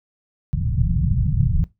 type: low-pass noise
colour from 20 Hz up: white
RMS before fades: -19 dBFS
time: 0.53-1.64 s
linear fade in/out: 0 ms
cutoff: 160 Hz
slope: 48 dB/octave
effects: noise-tail reverb RT60 0.2 s tail -18 dB re dry